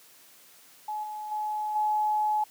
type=tone with level steps; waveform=sine; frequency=850 Hz; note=G#5; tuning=40 cents sharp; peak=-30 / -34 / -28 / -23 dBFS; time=0.88-2.44 s; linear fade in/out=5 ms; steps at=1.03 / 1.31 / 1.75 s; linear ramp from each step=10 ms; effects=white hiss -55 dBFS RMS until 2.5 s + high-pass 150 Hz 12 dB/octave